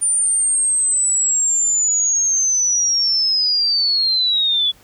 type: linear sweep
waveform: sine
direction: down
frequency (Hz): 9240 to 3392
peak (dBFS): -14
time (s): 0.01-4.72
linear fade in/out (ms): 20
effects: pink hiss -50 dBFS RMS until 4.83 s